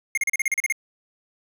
square tone bursts, 2136 Hz, C7, 35 cents sharp, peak -20 dBFS, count 10, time 0.15-0.724 s, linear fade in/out 2 ms, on 25 ms, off 36 ms, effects resampled to 32000 Hz + 9-bit

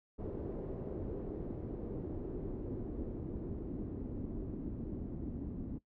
pink noise with low-pass filter sweep, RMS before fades -41 dBFS, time 0.18-5.79 s, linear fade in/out 20 ms, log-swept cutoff 430 to 270 Hz, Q 2.4, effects noise-tail reverb RT60 0.1 s tail -18 dB re dry

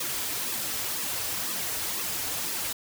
white noise with flanger, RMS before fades -31 dBFS, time 0-2.73 s, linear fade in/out 5 ms, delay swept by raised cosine 1.3 to 5.8 ms, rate 2 Hz, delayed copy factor -0.7, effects none

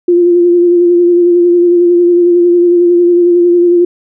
sine tone with vibrato, 349.2 Hz, F4, in tune, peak -4 dBFS, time 0.08-3.85 s, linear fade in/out 5 ms, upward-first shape sine, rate 11 Hz, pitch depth 26 cents each way, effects none

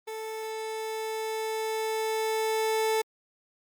30% pulse tone with level ramp, 440 Hz, A4, in tune, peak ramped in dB -32 to -21 dBFS, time 0.07-3.02 s, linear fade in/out 10 ms, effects Opus 32 kbps

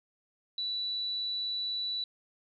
sine tone, 3952 Hz, B7, in tune, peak -31 dBFS, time 0.58-2.04 s, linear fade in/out 2 ms, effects none

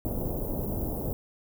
pink band-stop noise, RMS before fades -31 dBFS, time 0.05-1.13 s, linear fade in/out 0 ms, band 650 to 15000 Hz, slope 24 dB/octave, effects none

